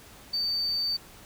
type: tone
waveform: sine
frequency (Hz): 4584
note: D8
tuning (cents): -43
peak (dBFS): -24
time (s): 0.33-0.97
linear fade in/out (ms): 10
effects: tanh soft clip ceiling -23 dBFS + pink hiss -50 dBFS RMS until 1.25 s